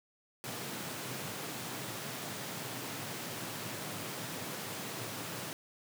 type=high-pass noise; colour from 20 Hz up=pink; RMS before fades=-41 dBFS; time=0.44-5.53 s; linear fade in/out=0 ms; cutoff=100 Hz; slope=96 dB/octave; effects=none